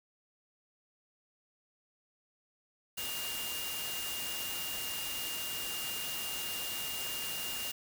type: tone in noise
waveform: sine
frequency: 2820 Hz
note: F7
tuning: 16 cents sharp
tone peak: -40 dBFS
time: 2.97-7.72 s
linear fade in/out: 10 ms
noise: white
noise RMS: -39 dBFS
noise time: 2.97-7.72 s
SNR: -4 dB
effects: none